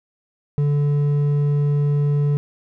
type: tone with hard clipping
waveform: sine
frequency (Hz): 145.1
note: D3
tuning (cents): -21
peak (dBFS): -17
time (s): 0.58-2.37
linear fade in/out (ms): 0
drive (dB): 5
effects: none